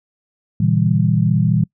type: chord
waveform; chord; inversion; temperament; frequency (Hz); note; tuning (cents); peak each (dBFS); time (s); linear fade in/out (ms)
sine; A# diminished seventh; none; equal with one note detuned; 116.54 / 138.59 / 161.14 / 196; A#2 / C#3 / E3 / G3; 0 / 0 / -39 / 0; -17 / -22 / -16 / -19; 0.6-1.64; 5
effects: noise-tail reverb RT60 0.1 s tail -25 dB re dry